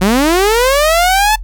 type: linear sweep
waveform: sawtooth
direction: up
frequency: 175.8 to 880 Hz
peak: -5 dBFS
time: 0.01-1.36 s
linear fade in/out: 10 ms
effects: noise-tail reverb RT60 0.1 s tail -23 dB re dry + added 43 Hz sine -22 dBFS peak until 1.43 s